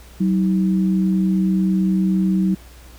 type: tone pair together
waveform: sine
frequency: 189.06 / 318.2 Hz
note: F#3 / D#4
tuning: +38 / +39 cents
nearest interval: major sixth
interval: 901 cents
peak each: -15 / -24 dBFS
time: 0.2-2.55 s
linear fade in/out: 10 ms
effects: added 60 Hz sine -41 dBFS peak until 2.98 s + pink hiss -47 dBFS RMS until 2.98 s